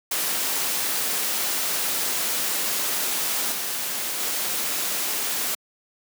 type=noise with level steps; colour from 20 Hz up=white; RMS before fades=-25 / -28 / -26 dBFS; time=0.11-5.55 s; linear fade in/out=5 ms; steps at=3.52 / 4.2 s; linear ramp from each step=2 ms; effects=high-pass 200 Hz 12 dB/octave